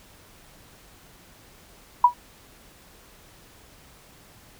sine tone with exponential decay, 974 Hz, B5, 24 cents flat, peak -7 dBFS, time 2.04-2.14 s, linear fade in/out 5 ms, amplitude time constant 21 ms, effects pink hiss -52 dBFS RMS until 4.59 s

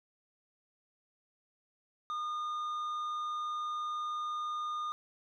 triangle tone with tanh clipping, 1219 Hz, D#6, 36 cents flat, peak -35 dBFS, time 2.1-4.92 s, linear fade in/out 0 ms, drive 10 dB, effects none

